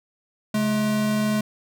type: tone pair together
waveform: square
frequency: 134.5 / 213.1 Hz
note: C3 / G#3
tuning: +48 / +45 cents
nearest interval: minor sixth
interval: 797 cents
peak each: -32 / -21 dBFS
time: 0.54-1.41 s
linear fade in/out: 5 ms
effects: none